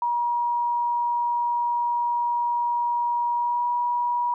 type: tone with pitch glide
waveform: sine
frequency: 955 to 964.4 Hz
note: A#5 to B5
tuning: +42 to -41 cents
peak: -21 dBFS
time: 0.02-4.34 s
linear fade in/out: 2 ms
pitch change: +17 cents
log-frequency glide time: 3.35-3.65 s
effects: none